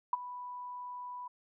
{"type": "tone with ADSR envelope", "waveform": "sine", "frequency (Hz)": 987.8, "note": "B5", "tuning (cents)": 0, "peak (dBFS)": -23, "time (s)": [0.13, 1.28], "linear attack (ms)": 3, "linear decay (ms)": 21, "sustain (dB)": -17, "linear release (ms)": 8, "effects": []}